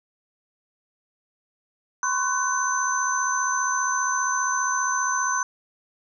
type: tone cluster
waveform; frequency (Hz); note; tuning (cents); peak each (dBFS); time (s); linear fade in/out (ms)
sine; 1014 / 1089 / 1505 / 6140; B5 / C#6 / F#6 / G8; +45 / -31 / +29 / -37; -27; 2.03-5.43; 2
effects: none